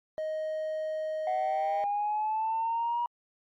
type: tone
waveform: triangle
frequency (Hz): 625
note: D#5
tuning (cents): +8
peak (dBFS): -28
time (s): 0.18-1.84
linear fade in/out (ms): 0
type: linear sweep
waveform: sine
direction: up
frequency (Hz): 737 to 960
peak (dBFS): -26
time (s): 1.27-3.06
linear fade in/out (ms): 2
effects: tanh soft clip ceiling -23 dBFS + Opus 48 kbps